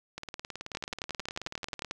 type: two click trains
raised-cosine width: 0.2 ms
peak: -21 / -16 dBFS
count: 32 / 14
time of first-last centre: 0.18-1.847 / 0.75-1.911 s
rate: 18.6 / 11.2 Hz
effects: none